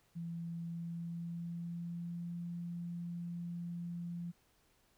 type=tone with pitch glide; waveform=sine; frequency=168.3 to 172.23 Hz; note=E3 to F3; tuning=+36 to -24 cents; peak=-39 dBFS; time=0.15-4.32 s; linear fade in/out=20 ms; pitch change=+40 cents; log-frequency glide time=0.62-2.38 s; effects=pink hiss -72 dBFS RMS until 4.97 s